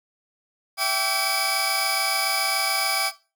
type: tone cluster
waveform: sawtooth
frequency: 663 / 779 / 1150 / 2273 / 4985 Hz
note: E5 / G5 / D6 / C#7 / D#8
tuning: +10 / -11 / -37 / +43 / +2 cents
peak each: -28 / -24 / -24 / -25 / -22 dBFS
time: 0.77-3.12 s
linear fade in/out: 50 ms
effects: noise-tail reverb RT60 0.3 s tail -17 dB re dry